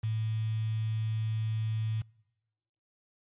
sine tone with quantisation, 110 Hz, A2, in tune, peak -28 dBFS, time 0.03-2.02 s, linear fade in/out 10 ms, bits 8, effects noise-tail reverb RT60 1.0 s tail -26 dB re dry + resampled to 8000 Hz

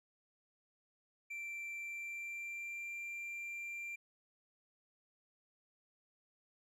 triangle tone with pitch glide, 2348 to 2370 Hz, D7 to D7, -1 to +15 cents, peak -40 dBFS, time 1.3-3.96 s, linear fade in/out 10 ms, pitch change +16 cents, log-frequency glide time 1.78-2.92 s, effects none

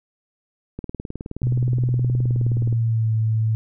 click train, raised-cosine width 3 ms, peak -17 dBFS, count 38, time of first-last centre 0.79-2.727 s, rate 19.1 Hz
sine tone with pitch glide, 123.47 to 110.64 Hz, B2 to A2, 0 to +10 cents, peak -17 dBFS, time 1.43-3.55 s, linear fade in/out 0 ms, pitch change -190 cents, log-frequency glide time 2.18-3.12 s
effects none

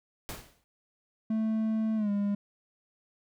pink noise with exponential decay, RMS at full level -36 dBFS, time 0.29-0.64 s, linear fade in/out 0 ms, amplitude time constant 75 ms
triangle tone with pitch glide, 220 to 202.9 Hz, A3 to G#3, 0 to -40 cents, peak -24 dBFS, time 1.3-2.35 s, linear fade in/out 5 ms, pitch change -140 cents, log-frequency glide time 1.96-2.1 s
effects none

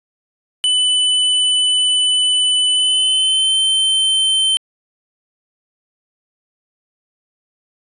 square tone with pitch glide, 2997 to 3096 Hz, F#7 to G7, +22 to -22 cents, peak -13 dBFS, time 0.64-4.57 s, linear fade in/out 0 ms, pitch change +56 cents, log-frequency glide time 2.69-3.58 s, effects resampled to 24000 Hz

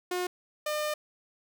sawtooth tone pair in turn, 360 / 603.7 Hz, F#4 / D5, -47 / +48 cents, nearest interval major sixth, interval 895 cents, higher second, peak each -25 dBFS, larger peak neither, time 0.11-0.27 / 0.66-0.94 s, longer second, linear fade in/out 5 ms, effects none

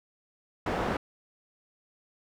white low-pass noise, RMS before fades -30 dBFS, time 0.66-0.97 s, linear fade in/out 5 ms, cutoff 960 Hz, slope 12 dB/octave, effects none

